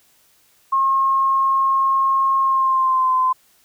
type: tone with pitch glide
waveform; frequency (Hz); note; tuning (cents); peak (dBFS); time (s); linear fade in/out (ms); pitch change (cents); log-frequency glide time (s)
sine; 1077 to 1029.6; C6 to C6; +50 to -28; -14; 0.72-3.33; 10; -78; 2.4-3.14
effects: white hiss -57 dBFS RMS until 3.64 s